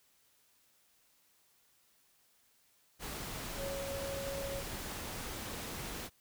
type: tone in noise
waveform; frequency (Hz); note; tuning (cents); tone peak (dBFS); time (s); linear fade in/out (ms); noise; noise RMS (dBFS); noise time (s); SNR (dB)
sine; 552; C#5; -7; -39; 3.56-4.64; 50; pink; -42; 2.99-6.1; 0
effects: white hiss -70 dBFS RMS until 6.2 s